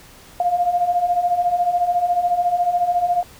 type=beating tone pair; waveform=sine; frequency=695 / 709 Hz; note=F5 / F5; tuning=-9 / +26 cents; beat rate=14 Hz; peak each=-22 / -17 dBFS; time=0.4-3.23 s; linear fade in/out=2 ms; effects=pink hiss -45 dBFS RMS until 3.39 s